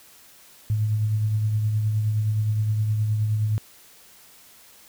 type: tone with tremolo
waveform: sine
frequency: 107.4 Hz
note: A2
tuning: 41 cents flat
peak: -18 dBFS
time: 0.7-3.58 s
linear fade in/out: 0 ms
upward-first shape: triangle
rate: 9.6 Hz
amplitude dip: 40%
effects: white hiss -51 dBFS RMS until 4.88 s